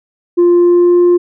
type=tone with pitch glide; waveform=sine; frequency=349.2 to 352 Hz; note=F4 to F4; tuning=0 to +14 cents; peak=-3 dBFS; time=0.37-1.18 s; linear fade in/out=20 ms; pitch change=+14 cents; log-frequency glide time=0.52-1 s; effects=tanh soft clip ceiling -4 dBFS